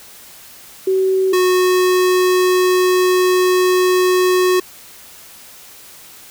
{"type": "tone pair in turn", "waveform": ["sine", "square"], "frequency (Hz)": [379.3, 366.4], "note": ["F#4", "F#4"], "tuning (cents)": [43, -17], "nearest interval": "minor second", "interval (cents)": 60, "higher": "first", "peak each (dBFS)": -12, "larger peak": "neither", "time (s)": [[0.87, 1.33], [1.33, 4.6]], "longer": "second", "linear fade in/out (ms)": 5, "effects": ["white hiss -40 dBFS RMS until 6.3 s"]}